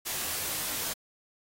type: noise with comb filter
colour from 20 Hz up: white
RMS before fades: -33 dBFS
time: 0.05-0.94 s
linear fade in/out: 20 ms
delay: 18 ms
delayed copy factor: -0.55
effects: AAC 48 kbps